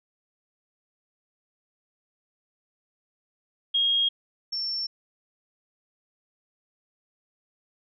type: tone pair in turn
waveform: sine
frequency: 3261 / 5421 Hz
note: G#7 / E8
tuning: -32 / +48 cents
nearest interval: major sixth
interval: 880 cents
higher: second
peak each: -20 / -27 dBFS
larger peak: first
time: 3.74-4.09 / 4.52-4.87 s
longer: neither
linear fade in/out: 10 ms
effects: none